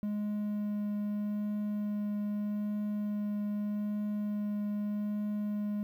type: tone with vibrato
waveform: triangle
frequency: 207.9 Hz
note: G#3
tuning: 2 cents sharp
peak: -29 dBFS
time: 0.03-5.83 s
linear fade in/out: 0 ms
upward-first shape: triangle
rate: 0.81 Hz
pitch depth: 8 cents each way
effects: 11-bit